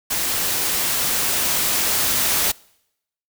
white noise with level ramp, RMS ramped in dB -22 to -19 dBFS, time 0.1-2.52 s, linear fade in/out 10 ms, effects noise-tail reverb RT60 0.8 s tail -25 dB re dry

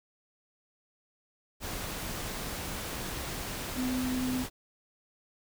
sine tone in noise, 254.5 Hz, C4, 48 cents flat, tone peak -29 dBFS, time 3.75-4.46 s, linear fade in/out 50 ms, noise pink, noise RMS -37 dBFS, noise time 1.6-4.5 s, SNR +5 dB, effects none

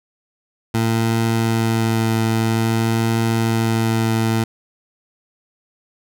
20% pulse tone with vibrato, 113.1 Hz, A2, 48 cents sharp, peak -11 dBFS, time 0.74-4.44 s, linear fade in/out 5 ms, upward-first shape triangle, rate 0.51 Hz, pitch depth 14 cents each way, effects none

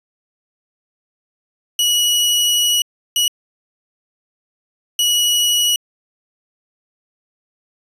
sawtooth tone bursts at uneven times, 2922 Hz, F#7, 22 cents flat, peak -10 dBFS, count 3, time 1.79-2.82 / 3.16-3.28 / 4.99-5.76 s, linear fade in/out 2 ms, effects resampled to 32000 Hz

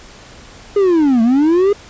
triangle linear two-way sweep, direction down then up, 415.3 to 220 to 415.3 Hz, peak -7 dBFS, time 0.76-1.73 s, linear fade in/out 5 ms, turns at 1.22 s, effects pink hiss -39 dBFS RMS until 1.89 s + resampled to 16000 Hz

